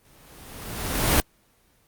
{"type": "noise with exponential growth", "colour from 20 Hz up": "pink", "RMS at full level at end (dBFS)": -17, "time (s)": [0.05, 1.2], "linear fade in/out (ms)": 0, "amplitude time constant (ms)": 250, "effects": ["pink hiss -62 dBFS RMS until 1.87 s", "Opus 24 kbps"]}